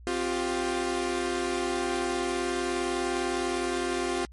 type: chord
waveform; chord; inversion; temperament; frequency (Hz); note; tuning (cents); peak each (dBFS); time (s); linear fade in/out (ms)
sawtooth; C suspended fourth; none; equal with one note detuned; 261.6 / 352.3 / 392; C4 / F4 / G4; 0 / +15 / 0; -30 / -25 / -29; 0.07-4.25; 0
effects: added 60 Hz sine -45 dBFS peak until 4.32 s + MP3 48 kbps